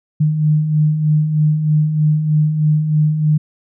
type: beating tone pair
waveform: sine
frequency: 150.1 / 153.3 Hz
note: D3 / D#3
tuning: +38 / -25 cents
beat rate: 3.2 Hz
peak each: -21 / -12 dBFS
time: 0.2-3.38 s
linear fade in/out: 10 ms
effects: none